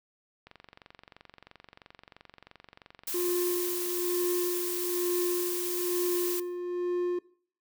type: click train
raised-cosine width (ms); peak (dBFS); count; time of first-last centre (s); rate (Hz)
0.3; -32; 80; 0.47-3.905; 23
type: noise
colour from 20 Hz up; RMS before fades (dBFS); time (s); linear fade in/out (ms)
blue; -34; 3.07-6.4; 5
type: tone with tremolo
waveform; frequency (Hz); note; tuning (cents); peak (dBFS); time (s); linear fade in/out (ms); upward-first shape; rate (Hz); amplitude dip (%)
triangle; 354.7; F4; +27; -24; 3.14-7.19; 5; sine; 1.1; 55
effects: noise-tail reverb RT60 0.5 s tail -20 dB re dry